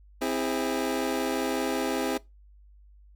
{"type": "chord", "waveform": "25% pulse", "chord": "C augmented", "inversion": "none", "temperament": "just", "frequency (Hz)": [261.6, 327, 408.8], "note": ["C4", "E4", "G#4"], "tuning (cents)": [0, -14, -27], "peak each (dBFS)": [-26, -28, -28], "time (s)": [0.21, 2.18], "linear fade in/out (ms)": 10, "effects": ["noise-tail reverb RT60 0.2 s tail -21 dB re dry", "added 50 Hz sine -51 dBFS peak until 3.15 s"]}